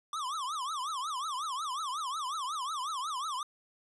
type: tone with vibrato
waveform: square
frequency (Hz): 1143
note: D6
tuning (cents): -47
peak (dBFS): -34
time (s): 0.13-3.43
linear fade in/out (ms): 2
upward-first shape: triangle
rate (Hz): 5.5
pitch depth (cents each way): 280
effects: resampled to 24000 Hz